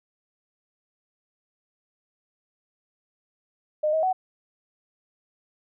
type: tone with pitch steps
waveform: sine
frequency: 610 / 635 / 748 Hz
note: D#5 / D#5 / F#5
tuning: -34 / +35 / +19 cents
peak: -20 dBFS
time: 3.83-4.13 s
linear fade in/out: 10 ms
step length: 100 ms
effects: none